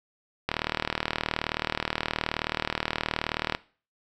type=click train; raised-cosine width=0.3 ms; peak=-9 dBFS; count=120; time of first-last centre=0.49-3.549 s; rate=38.9 Hz; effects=noise-tail reverb RT60 0.4 s tail -19 dB re dry